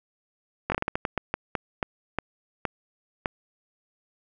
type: slowing click train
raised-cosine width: 0.5 ms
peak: -10 dBFS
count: 15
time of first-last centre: 0.7-3.258 s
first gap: 20 ms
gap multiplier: 1.3
effects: none